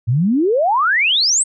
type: exponential sweep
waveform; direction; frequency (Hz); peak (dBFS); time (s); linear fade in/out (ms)
sine; up; 107.6 to 8660; -12; 0.07-1.44; 20
effects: none